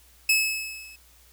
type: tone with level ramp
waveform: sawtooth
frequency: 2590 Hz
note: E7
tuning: 31 cents flat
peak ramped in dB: -13 to -42 dBFS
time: 0.29-0.96 s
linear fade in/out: 5 ms
effects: added 60 Hz sine -57 dBFS peak until 1.32 s + white hiss -57 dBFS RMS until 1.32 s